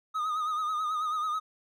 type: tone with vibrato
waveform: triangle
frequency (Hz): 1244.5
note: D#6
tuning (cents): 0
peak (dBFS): -26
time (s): 0.14-1.4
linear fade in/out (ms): 20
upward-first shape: sine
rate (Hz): 9.2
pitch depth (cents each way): 56
effects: none